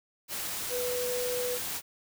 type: tone in noise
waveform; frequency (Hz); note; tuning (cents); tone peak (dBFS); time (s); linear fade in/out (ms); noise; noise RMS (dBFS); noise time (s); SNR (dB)
sine; 493.9; B4; 0; -30; 0.69-1.59; 50; white; -35; 0.28-1.82; +2
effects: none